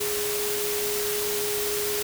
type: tone in noise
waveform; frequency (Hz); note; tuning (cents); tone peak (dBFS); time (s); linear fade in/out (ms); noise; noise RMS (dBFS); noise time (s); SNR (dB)
sine; 415.3; G#4; 0; -28; 0-2.03; 10; white; -29; 0-2.03; -2
effects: none